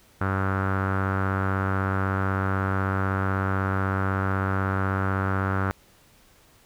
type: tone with low-pass filter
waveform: sawtooth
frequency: 96.1 Hz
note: G2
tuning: 34 cents flat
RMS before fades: -25 dBFS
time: 0.21-5.71 s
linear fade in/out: 0 ms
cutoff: 1400 Hz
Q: 5.1
effects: pink hiss -57 dBFS RMS until 6.65 s